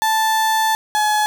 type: tone pair in turn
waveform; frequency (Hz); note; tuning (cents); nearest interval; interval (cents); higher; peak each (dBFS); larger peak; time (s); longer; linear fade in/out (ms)
35% pulse; 880 / 848.7; A5 / G#5; 0 / +37; minor second; 63; first; -13 / -13; neither; 0.02-0.75 / 0.95-1.26; first; 0
effects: none